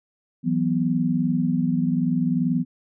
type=chord; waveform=sine; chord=E suspended second; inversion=none; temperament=just; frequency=164.81 / 185.42 / 247.2 Hz; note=E3 / F#3 / B3; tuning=0 / +4 / +2 cents; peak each=-24 / -25 / -22 dBFS; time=0.43-2.65 s; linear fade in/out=50 ms; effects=none